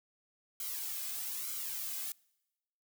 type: noise with flanger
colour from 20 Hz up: blue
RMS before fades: -39 dBFS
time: 0.6-2.12 s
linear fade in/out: 2 ms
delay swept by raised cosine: 1.1 to 2.2 ms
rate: 1.1 Hz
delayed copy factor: -0.7
effects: noise-tail reverb RT60 1.0 s tail -26 dB re dry